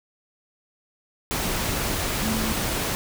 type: tone in noise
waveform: sine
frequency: 219.6 Hz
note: A3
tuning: 3 cents flat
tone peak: -26 dBFS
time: 2.23-2.52 s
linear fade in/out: 0 ms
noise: pink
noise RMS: -26 dBFS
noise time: 1.31-2.95 s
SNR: -3 dB
effects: none